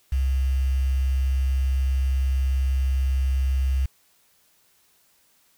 sine tone with quantisation, 66.2 Hz, C2, 21 cents sharp, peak -19 dBFS, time 0.12-3.86 s, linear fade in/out 5 ms, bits 7, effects white hiss -62 dBFS RMS until 5.57 s

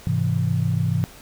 sine chord, Ab augmented, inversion none, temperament equal, 103.83 / 130.81 / 164.81 Hz, Ab2 / C3 / E3, 0 / 0 / 0 cents, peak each -23 dBFS, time 0.07-1.04 s, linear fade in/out 0 ms, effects pink hiss -45 dBFS RMS until 1.21 s

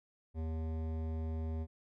sine tone with hard clipping, 80 Hz, D#2, 49 cents sharp, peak -37 dBFS, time 0.34-1.67 s, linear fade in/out 50 ms, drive 15 dB, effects none

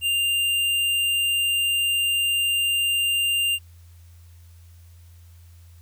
sine tone with hard clipping, 2794 Hz, F7, in tune, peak -21 dBFS, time 0.01-3.59 s, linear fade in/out 50 ms, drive 13 dB, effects added 85 Hz sine -45 dBFS peak until 5.81 s + white hiss -60 dBFS RMS until 5.81 s

